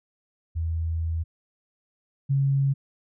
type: tone pair in turn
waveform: sine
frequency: 81.8 / 137.57 Hz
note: E2 / C#3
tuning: -13 / -13 cents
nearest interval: major sixth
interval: 900 cents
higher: second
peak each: -24 / -19 dBFS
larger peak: second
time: 0.55-1.24 / 2.29-2.74 s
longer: first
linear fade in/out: 20 ms
effects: none